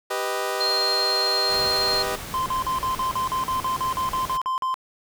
20% pulse chord, G augmented, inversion none, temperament equal, 392 / 493.9 / 622.3 Hz, G4 / B4 / D#5, 0 / 0 / 0 cents, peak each -24 dBFS, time 0.1-2.16 s, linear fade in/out 10 ms
sine tone, 4203 Hz, C8, 7 cents sharp, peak -21 dBFS, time 0.6-2.03 s, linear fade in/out 10 ms
pink noise, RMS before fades -35 dBFS, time 1.49-4.38 s, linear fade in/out 20 ms
triangle tone bursts, 1039 Hz, C6, 12 cents flat, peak -20 dBFS, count 15, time 2.34-4.742 s, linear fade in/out 0 ms, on 120 ms, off 43 ms
effects none

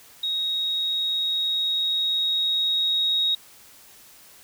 sine tone with level ramp, 3771 Hz, A#7, 19 cents sharp, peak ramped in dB -23 to -19 dBFS, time 0.23-3.35 s, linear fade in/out 5 ms, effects white hiss -50 dBFS RMS until 4.43 s

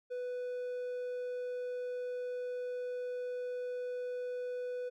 triangle tone, 495.8 Hz, B4, 7 cents sharp, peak -34 dBFS, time 0.1-4.9 s, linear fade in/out 20 ms, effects none

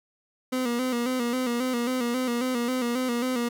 30% pulse tone with vibrato, 246.9 Hz, B3, in tune, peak -22 dBFS, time 0.52-3.49 s, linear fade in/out 10 ms, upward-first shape square, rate 3.7 Hz, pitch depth 63 cents each way, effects none

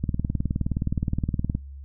click train, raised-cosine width 5 ms, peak -12 dBFS, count 30, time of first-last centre 0.04-1.55 s, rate 19.2 Hz, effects noise-tail reverb RT60 0.2 s tail -24 dB re dry + added 69 Hz sine -37 dBFS peak until 1.84 s

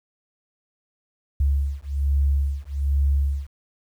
sine beating tone pair, 69.3 / 70.5 Hz, C#2 / C#2, 0 / +30 cents, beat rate 1.2 Hz, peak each -22 dBFS, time 1.4-3.47 s, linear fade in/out 5 ms, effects 9-bit

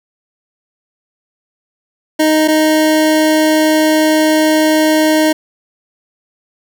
25% pulse tone pair in turn, 311.1 / 311.1 Hz, D#4 / D#4, 0 / 0 cents, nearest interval unison, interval 0 cents, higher neither, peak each -5 dBFS, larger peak neither, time 2.19-2.48 / 2.48-5.33 s, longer second, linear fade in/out 10 ms, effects none

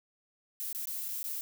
violet noise with dropouts, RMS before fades -37 dBFS, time 0.6-1.41 s, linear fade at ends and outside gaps 0 ms, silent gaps 0.728-0.748 / 0.855-0.872 / 1.083-1.087 / 1.23-1.241 s, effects none

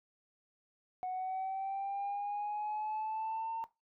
sine linear sweep, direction up, 735 to 909 Hz, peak -33 dBFS, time 1.03-3.64 s, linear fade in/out 0 ms, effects noise-tail reverb RT60 0.2 s tail -17 dB re dry + tanh soft clip ceiling -32 dBFS

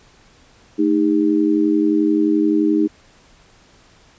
sine tone with amplitude modulation, 311.1 Hz, D#4, in tune, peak -9 dBFS, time 0.78-2.88 s, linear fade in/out 20 ms, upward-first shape sine, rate 91.5 Hz, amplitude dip 90%, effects pink hiss -51 dBFS RMS until 4.18 s + resampled to 16000 Hz

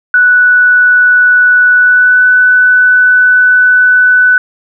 sine tone with pitch glide, 1480 to 1495.5 Hz, F#6 to F#6, 0 to +18 cents, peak -3 dBFS, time 0.14-4.38 s, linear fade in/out 2 ms, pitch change +18 cents, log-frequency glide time 1.76-2.23 s, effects none

